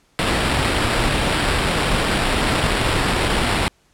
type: noise with sample-and-hold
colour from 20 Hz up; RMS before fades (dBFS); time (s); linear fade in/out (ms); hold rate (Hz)
pink; -19; 0.19-3.68; 0; 6300
effects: pink hiss -59 dBFS RMS until 3.93 s + low-pass 10000 Hz 12 dB/octave